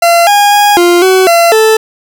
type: tone with pitch steps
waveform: 40% pulse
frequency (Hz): 683 / 818 / 823 / 349.2 / 375.9 / 680 / 439.2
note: F5 / G#5 / G#5 / F4 / F#4 / F5 / A4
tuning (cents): -39 / -26 / -16 / 0 / +27 / -46 / -3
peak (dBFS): -3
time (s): 0.02-1.77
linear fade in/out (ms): 5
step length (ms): 250
effects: none